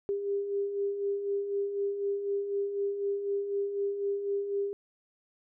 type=beating tone pair; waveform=sine; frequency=397.5 / 401.5 Hz; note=G4 / G4; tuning=+24 / +41 cents; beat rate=4 Hz; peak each=-38 / -29 dBFS; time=0.09-4.73 s; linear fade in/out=0 ms; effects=none